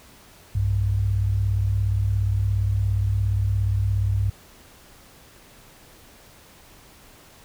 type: tone pair together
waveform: sine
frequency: 62.6 / 99.77 Hz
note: B1 / G2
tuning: +24 / +31 cents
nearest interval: minor sixth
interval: 807 cents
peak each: -25 / -20 dBFS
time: 0.55-4.3 s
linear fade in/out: 5 ms
effects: pink hiss -50 dBFS RMS until 7.44 s